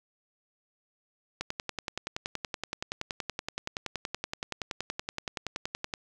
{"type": "click train", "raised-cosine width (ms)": 0.2, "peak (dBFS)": -15, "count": 49, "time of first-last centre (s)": [1.41, 5.938], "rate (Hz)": 10.6, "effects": []}